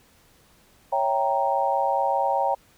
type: chord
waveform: sine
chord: C# diminished seventh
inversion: none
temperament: equal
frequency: 554.4 / 659.3 / 784 / 932.3 Hz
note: C#5 / E5 / G5 / Bb5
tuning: 0 / 0 / 0 / 0 cents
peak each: -26 / -30 / -24 / -25 dBFS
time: 0.92-2.55 s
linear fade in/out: 10 ms
effects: pink hiss -58 dBFS RMS until 2.77 s